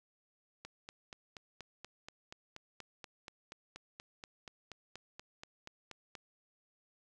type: click train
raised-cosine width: 0.2 ms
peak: -29 dBFS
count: 24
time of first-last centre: 0.65-6.152 s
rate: 4.18 Hz
effects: none